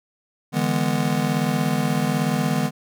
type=chord; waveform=square; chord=E dominant seventh; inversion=third; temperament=just; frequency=148.33 / 164.81 / 206 / 247.2 Hz; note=D3 / E3 / G#3 / B3; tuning=+18 / 0 / -14 / +2 cents; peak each=-26 dBFS; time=0.52-2.71 s; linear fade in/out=50 ms; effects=none